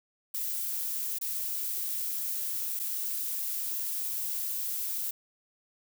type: noise with dropouts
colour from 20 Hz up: violet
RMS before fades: -33 dBFS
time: 0.34-5.11 s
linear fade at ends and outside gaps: 5 ms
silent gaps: 1.186-1.212 / 2.793-2.797 s
effects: none